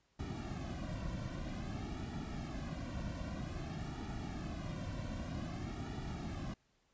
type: noise with flanger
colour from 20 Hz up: brown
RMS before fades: -42 dBFS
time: 0.19-6.54 s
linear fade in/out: 5 ms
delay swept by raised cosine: 1.9 to 2.4 ms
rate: 0.52 Hz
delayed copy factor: -1
effects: pink hiss -75 dBFS RMS until 6.93 s + resampled to 16000 Hz